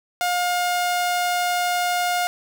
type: tone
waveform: sawtooth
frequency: 712 Hz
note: F5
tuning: 33 cents sharp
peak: -16 dBFS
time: 0.21-2.27 s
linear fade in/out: 0 ms
effects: none